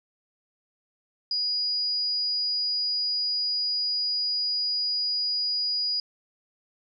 sine tone, 4900 Hz, D#8, 27 cents flat, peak -24 dBFS, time 1.31-6 s, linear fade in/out 2 ms, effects none

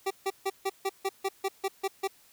25% pulse tone bursts, 388.2 Hz, G4, 17 cents flat, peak -23 dBFS, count 11, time 0.06-2.077 s, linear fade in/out 10 ms, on 47 ms, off 150 ms, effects white hiss -60 dBFS RMS until 2.32 s

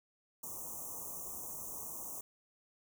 white band-stop noise, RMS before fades -44 dBFS, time 0.43-2.21 s, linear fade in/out 5 ms, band 1200 to 5900 Hz, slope 96 dB/octave, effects none

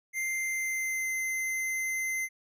square tone with pitch glide, 2093 to 2069 Hz, C7 to C7, 0 to -20 cents, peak -30 dBFS, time 0.13-2.29 s, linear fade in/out 50 ms, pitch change -20 cents, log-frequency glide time 0.26-1.13 s, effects none

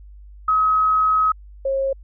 sine tone pair in turn, 1274 / 540.6 Hz, D#6 / C#5, +41 / -44 cents, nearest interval octave + minor third, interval 1485 cents, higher first, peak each -14 / -18 dBFS, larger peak first, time 0.48-1.32 / 1.65-1.93 s, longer first, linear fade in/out 5 ms, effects added 50 Hz sine -39 dBFS peak until 2.03 s

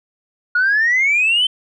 sine exponential sweep, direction up, 1429 to 3114 Hz, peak -11 dBFS, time 0.55-1.47 s, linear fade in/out 5 ms, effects tanh soft clip ceiling -9 dBFS

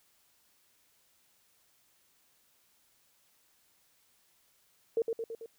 sine tone with echo, 455.6 Hz, A#4, 40 cents flat, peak -25 dBFS, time 4.97-5.02 s, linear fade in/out 2 ms, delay 110 ms, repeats 4, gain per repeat -4 dB, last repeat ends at 5.46 s, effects white hiss -69 dBFS RMS until 5.58 s

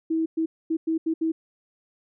sine tone bursts at uneven times, 323.2 Hz, E4, 34 cents flat, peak -21 dBFS, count 6, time 0.1-0.26 / 0.37-0.46 / 0.7-0.77 / 0.87-0.98 / 1.06-1.14 / 1.21-1.32 s, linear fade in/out 10 ms, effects none

